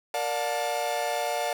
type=chord; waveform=45% pulse; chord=Bb major seventh; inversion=none; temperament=equal with one note detuned; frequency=466.2 / 587.3 / 716.4 / 880 Hz; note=Bb4 / D5 / F5 / A5; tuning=0 / 0 / +44 / 0 cents; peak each=-36 / -31 / -30 / -34 dBFS; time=0.14-1.53 s; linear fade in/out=2 ms; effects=none